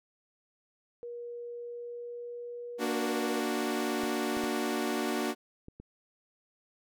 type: tone with pitch glide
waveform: sine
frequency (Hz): 477.3 to 480.9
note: A#4 to B4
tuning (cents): +41 to -46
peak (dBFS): -38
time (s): 1.03-3.4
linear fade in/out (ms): 0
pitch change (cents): +13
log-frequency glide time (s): 1.54-2.69
type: chord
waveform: sawtooth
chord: Bb augmented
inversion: none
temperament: equal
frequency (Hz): 233.1 / 293.7 / 370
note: Bb3 / D4 / F#4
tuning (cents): 0 / 0 / 0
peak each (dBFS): -30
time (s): 2.78-5.35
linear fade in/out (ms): 50
type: clicks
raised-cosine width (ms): 3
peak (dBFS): -33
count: 5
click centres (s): 4.035 / 4.37 / 4.438 / 5.684 / 5.8
effects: none